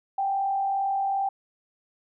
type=tone with frequency modulation; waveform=sine; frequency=785 Hz; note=G5; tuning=2 cents sharp; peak=-23 dBFS; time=0.18-1.29 s; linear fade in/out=5 ms; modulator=42.5 Hz; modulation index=0.42; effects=none